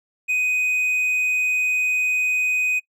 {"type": "tone", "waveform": "triangle", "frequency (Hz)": 2500, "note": "D#7", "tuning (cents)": 8, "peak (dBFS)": -17, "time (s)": [0.28, 2.8], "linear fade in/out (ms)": 20, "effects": ["noise-tail reverb RT60 0.1 s tail -21 dB re dry"]}